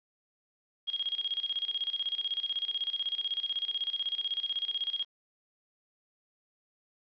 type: tone with tremolo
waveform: sine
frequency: 3267 Hz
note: G#7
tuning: 29 cents flat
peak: -28 dBFS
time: 0.87-5.05 s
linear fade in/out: 20 ms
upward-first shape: square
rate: 16 Hz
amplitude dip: 80%
effects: resampled to 11025 Hz + 10-bit